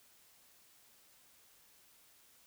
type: silence
effects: white hiss -65 dBFS RMS until 2.46 s